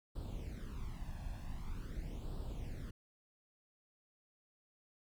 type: noise with flanger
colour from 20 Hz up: brown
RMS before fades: -43 dBFS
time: 0.15-2.91 s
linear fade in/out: 10 ms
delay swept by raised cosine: 0.23 to 1.18 ms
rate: 0.45 Hz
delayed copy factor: +0.75
effects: none